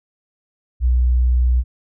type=tone; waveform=sine; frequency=61.7 Hz; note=B1; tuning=1 cent flat; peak=-12 dBFS; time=0.8-1.64 s; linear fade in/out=50 ms; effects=none